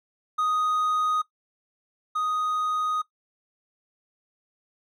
triangle tone pair in turn, 1246 / 1246 Hz, D#6 / D#6, +2 / +2 cents, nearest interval unison, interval 0 cents, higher neither, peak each -20 / -22 dBFS, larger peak first, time 0.38-1.22 / 2.15-3.02 s, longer second, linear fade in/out 10 ms, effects noise-tail reverb RT60 0.1 s tail -17 dB re dry

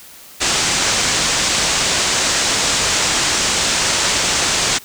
white low-pass noise, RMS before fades -17 dBFS, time 0.4-4.79 s, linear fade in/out 20 ms, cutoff 8100 Hz, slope 48 dB/octave, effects white hiss -40 dBFS RMS until 4.84 s

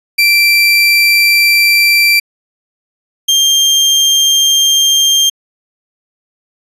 30% pulse tone pair in turn, 2349 / 3187 Hz, D7 / G7, 0 / +28 cents, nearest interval perfect fourth, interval 528 cents, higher second, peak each -4 dBFS, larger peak neither, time 0.18-2.2 / 3.28-5.3 s, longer neither, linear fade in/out 10 ms, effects resampled to 32000 Hz

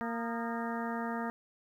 harmonic tone with a mistuned harmonic, 231.5 Hz, A#3, 12 cents flat, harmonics 1 / 2 / 3 / 4 / 5 / 6 / 7 / 8, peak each -36 / -42 / -41 / -41 / -43 / -48 / -46 / -46 dBFS, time 0.01-1.3 s, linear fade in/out 0 ms, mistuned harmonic 5, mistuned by +100 cents, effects 11-bit

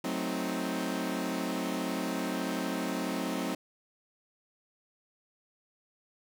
sawtooth chord, F# diminished seventh, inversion none, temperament equal with one note detuned, 185 / 220 / 261.6 / 313.8 Hz, F#3 / A3 / C4 / Eb4, 0 / 0 / 0 / +15 cents, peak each -33 / -34 / -31 / -33 dBFS, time 0.04-3.55 s, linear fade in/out 5 ms, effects none

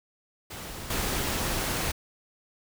pink noise with level steps, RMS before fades -39 / -29 dBFS, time 0.5-1.92 s, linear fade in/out 10 ms, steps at 0.9 s, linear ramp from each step 5 ms, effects none

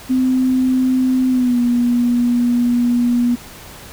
sine tone with pitch glide, 257.3 to 241.5 Hz, C4 to B3, -29 to -39 cents, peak -12 dBFS, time 0.09-3.36 s, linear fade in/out 20 ms, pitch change -110 cents, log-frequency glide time 1.29-1.59 s, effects pink hiss -37 dBFS RMS until 3.92 s

